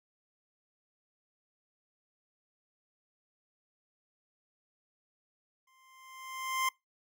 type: tone with exponential growth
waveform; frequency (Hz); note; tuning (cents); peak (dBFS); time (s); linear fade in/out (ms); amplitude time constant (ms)
25% pulse; 1046.5; C6; 0; -23; 5.67-6.69; 5; 220
effects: noise-tail reverb RT60 0.2 s tail -24 dB re dry